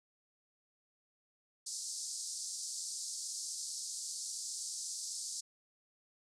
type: band-pass noise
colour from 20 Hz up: white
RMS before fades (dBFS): -42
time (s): 1.66-5.41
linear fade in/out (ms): 10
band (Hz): 4500 to 9000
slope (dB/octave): 48
effects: none